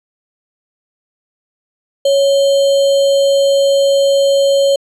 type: tone with sample-and-hold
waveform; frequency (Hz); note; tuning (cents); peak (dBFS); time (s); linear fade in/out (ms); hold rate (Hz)
sine; 554.4; C#5; 0; -8; 2.05-4.76; 5; 3675
effects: low-pass 8000 Hz 12 dB/octave